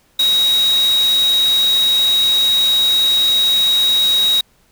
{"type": "tone in noise", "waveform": "sine", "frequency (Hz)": 3805, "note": "A#7", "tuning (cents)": 35, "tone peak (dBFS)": -11, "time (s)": [0.19, 4.41], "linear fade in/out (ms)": 5, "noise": "white", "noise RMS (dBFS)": -26, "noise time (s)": [0.19, 4.41], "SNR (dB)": 12, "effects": ["pink hiss -56 dBFS RMS until 4.71 s"]}